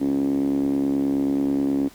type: tone with band-pass filter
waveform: 5% pulse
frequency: 69.4 Hz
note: C#2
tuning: 3 cents sharp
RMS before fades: -22 dBFS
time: 0-1.89 s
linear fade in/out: 20 ms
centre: 280 Hz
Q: 7.3
effects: pink hiss -49 dBFS RMS until 1.94 s